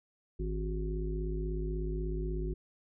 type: harmonic tone with a mistuned harmonic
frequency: 51.91 Hz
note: G#1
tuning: in tune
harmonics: 1 / 3 / 5 / 7 / 8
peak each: -33 / -40 / -46 / -39 / -51 dBFS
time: 0.39-2.54 s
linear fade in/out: 10 ms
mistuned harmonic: 8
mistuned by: -66 cents
effects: none